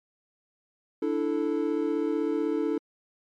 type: chord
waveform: triangle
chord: D suspended second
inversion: none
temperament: equal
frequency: 293.7 / 329.6 / 440 Hz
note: D4 / E4 / A4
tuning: 0 / 0 / 0 cents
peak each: -27 dBFS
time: 1.02-2.78 s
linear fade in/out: 5 ms
effects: MP3 64 kbps